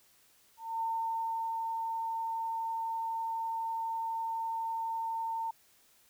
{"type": "tone with ADSR envelope", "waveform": "sine", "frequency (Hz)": 906, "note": "A#5", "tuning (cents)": -50, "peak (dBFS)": -30, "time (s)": [0.57, 5.51], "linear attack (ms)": 240, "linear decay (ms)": 740, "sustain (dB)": -2, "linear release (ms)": 7, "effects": ["white hiss -65 dBFS RMS until 6.09 s"]}